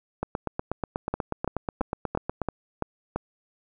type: two click trains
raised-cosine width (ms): 1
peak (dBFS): -13 / -12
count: 19 / 7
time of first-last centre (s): 0.23-2.417 / 1.14-3.16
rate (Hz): 8.23 / 2.97
effects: none